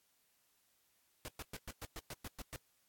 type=noise bursts; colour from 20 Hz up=pink; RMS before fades=-45 dBFS; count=10; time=1.25-2.56 s; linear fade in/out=0 ms; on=32 ms; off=110 ms; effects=white hiss -75 dBFS RMS until 2.88 s + AAC 64 kbps